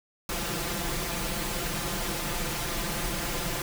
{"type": "noise with comb filter", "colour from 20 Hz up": "pink", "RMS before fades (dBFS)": -31, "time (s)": [0.29, 3.62], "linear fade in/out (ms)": 2, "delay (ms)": 5.8, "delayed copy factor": 0.8, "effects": []}